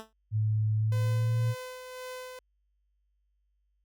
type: tone with exponential decay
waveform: 10% pulse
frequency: 220.5 Hz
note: A3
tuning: 4 cents sharp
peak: -31 dBFS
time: 0-0.13 s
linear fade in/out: 0 ms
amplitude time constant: 28 ms
type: tone with pitch glide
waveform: sine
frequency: 107.9 to 115.64 Hz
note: A2 to A#2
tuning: -33 to -13 cents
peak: -24 dBFS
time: 0.31-1.55 s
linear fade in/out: 50 ms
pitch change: +120 cents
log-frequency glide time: 0.76-1.39 s
type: tone with tremolo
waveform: sawtooth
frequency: 508 Hz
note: B4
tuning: 49 cents sharp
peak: -34 dBFS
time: 0.92-2.39 s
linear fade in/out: 2 ms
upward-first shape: sine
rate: 1.9 Hz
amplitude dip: 40%
effects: added 50 Hz sine -70 dBFS peak until 3.84 s